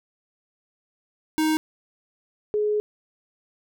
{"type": "tone pair in turn", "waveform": ["square", "sine"], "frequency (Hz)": [312.6, 420.9], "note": ["D#4", "G#4"], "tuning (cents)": [8, 23], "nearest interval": "perfect fourth", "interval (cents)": 515, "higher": "second", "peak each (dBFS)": -20, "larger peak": "neither", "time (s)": [[1.38, 1.57], [2.54, 2.8]], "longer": "second", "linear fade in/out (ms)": 0, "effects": []}